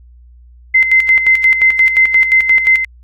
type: tone with tremolo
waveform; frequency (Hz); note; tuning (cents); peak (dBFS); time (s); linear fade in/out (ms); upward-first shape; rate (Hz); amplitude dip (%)
sine; 2068; C7; -21; -5; 0.74-2.85; 10; square; 5.7; 60
effects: added 60 Hz sine -38 dBFS peak until 3.03 s + AAC 64 kbps